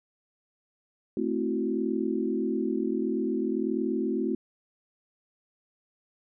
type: chord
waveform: sine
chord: F# half-diminished seventh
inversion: first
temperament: equal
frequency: 220 / 261.6 / 329.6 / 370 Hz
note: A3 / C4 / E4 / F#4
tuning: 0 / 0 / 0 / 0 cents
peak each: -31 dBFS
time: 1.17-4.35 s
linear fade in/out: 2 ms
effects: none